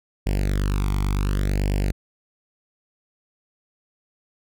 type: tone with flanger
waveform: sawtooth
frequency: 49 Hz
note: G1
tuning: in tune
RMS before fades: -22 dBFS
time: 0.26-1.92 s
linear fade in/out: 10 ms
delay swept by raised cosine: 0.39 to 0.9 ms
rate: 0.69 Hz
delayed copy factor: +0.9
effects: none